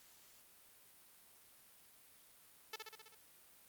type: tone with echo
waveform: 5% pulse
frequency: 438.1 Hz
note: A4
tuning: 7 cents flat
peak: -31 dBFS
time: 2.73-2.76 s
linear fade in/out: 5 ms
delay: 65 ms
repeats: 6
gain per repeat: -3 dB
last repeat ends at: 3.15 s
effects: white hiss -64 dBFS RMS until 3.68 s + Opus 48 kbps